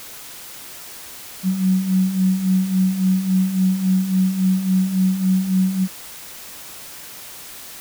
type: beating tone pair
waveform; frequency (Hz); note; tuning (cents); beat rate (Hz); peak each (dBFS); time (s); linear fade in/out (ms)
sine; 184.8 / 188.4; F#3 / F#3; -2 / +32; 3.6; -22 / -16; 1.43-5.88; 50
effects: white hiss -37 dBFS RMS until 7.8 s